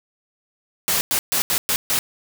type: noise bursts at uneven times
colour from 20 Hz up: white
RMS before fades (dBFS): -20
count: 6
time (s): 0.88-1.01 / 1.11-1.19 / 1.32-1.42 / 1.5-1.58 / 1.69-1.76 / 1.9-1.99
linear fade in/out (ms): 0
effects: none